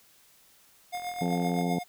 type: tone with tremolo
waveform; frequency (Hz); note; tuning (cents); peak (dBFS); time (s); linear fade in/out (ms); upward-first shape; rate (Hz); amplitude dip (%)
square; 714; F5; +38; -31; 0.92-1.84; 20; triangle; 7.8; 65
type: click train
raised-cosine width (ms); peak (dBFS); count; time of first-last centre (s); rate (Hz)
0.5; -35; 29; 0.95-1.612; 42.3
type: harmonic tone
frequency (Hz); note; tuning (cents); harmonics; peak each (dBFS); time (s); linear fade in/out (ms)
87.31; F2; 0; 2 / 3 / 4 / 5 / 6 / 7 / 8 / 9 / 10; -28 / -32 / -39 / -36 / -40 / -45 / -40 / -43 / -42; 1.21-1.79; 5
effects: white hiss -60 dBFS RMS until 1.88 s